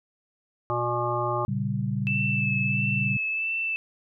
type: harmonic tone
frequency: 120.2 Hz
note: B2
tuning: 46 cents flat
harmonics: 1 / 3 / 5 / 7 / 9 / 10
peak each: -31 / -31 / -31 / -31 / -31 / -31 dBFS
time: 0.7-1.45 s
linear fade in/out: 0 ms
type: chord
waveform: sine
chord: G diminished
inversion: first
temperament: equal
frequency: 116.54 / 138.59 / 196 Hz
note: Bb2 / Db3 / G3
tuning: 0 / 0 / 0 cents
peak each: -29 dBFS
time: 1.48-3.17 s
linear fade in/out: 5 ms
type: tone with vibrato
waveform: sine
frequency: 2637 Hz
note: E7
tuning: in tune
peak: -25 dBFS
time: 2.07-3.76 s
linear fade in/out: 0 ms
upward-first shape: sine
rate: 1.5 Hz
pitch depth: 23 cents each way
effects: none